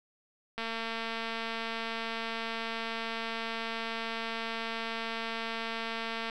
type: click train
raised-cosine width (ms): 0.3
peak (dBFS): -20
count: 1299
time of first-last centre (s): 0.58-6.298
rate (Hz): 227
effects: none